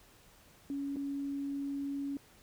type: tone with dropouts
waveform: sine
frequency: 279.8 Hz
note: C#4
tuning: 16 cents sharp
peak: -34 dBFS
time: 0.7-2.17 s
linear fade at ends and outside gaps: 1 ms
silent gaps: 0.96-0.967 s
effects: pink hiss -61 dBFS RMS until 2.42 s